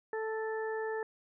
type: harmonic tone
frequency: 440 Hz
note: A4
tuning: in tune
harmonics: 1 / 2 / 3 / 4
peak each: -34 / -41 / -50 / -42 dBFS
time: 0.13-1.03 s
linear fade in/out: 2 ms
effects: none